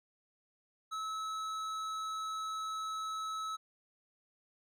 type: tone with hard clipping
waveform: sine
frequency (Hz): 1297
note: E6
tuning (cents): -28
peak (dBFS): -38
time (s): 0.91-3.57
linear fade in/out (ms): 20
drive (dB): 11
effects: none